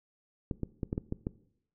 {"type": "clicks", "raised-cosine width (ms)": 3, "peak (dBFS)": -19, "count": 7, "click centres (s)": [0.512, 0.633, 0.832, 0.929, 0.979, 1.124, 1.269], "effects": ["noise-tail reverb RT60 0.7 s tail -19 dB re dry"]}